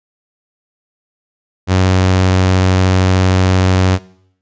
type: tone with vibrato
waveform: sawtooth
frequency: 93.1 Hz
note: F#2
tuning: 11 cents sharp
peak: -5 dBFS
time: 1.67-3.99 s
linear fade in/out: 50 ms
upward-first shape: sine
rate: 17 Hz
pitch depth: 10 cents each way
effects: noise-tail reverb RT60 0.7 s tail -22 dB re dry + resampled to 16000 Hz